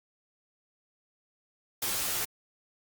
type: noise with comb filter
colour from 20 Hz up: white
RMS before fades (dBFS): -31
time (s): 1.82-2.25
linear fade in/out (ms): 5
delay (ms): 13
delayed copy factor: -1
effects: Opus 48 kbps